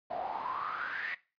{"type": "noise with band-pass filter sweep", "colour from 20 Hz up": "pink", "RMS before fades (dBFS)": -37, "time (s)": [0.1, 1.15], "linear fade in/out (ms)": 10, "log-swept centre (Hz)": [670, 2000], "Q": 9.2, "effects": ["noise-tail reverb RT60 0.3 s tail -18 dB re dry", "resampled to 11025 Hz"]}